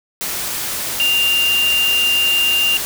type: tone in noise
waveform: sine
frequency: 2794 Hz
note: F7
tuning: in tune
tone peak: -13 dBFS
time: 1-2.77 s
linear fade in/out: 0 ms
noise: white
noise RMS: -23 dBFS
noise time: 0.21-2.85 s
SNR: +7 dB
effects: none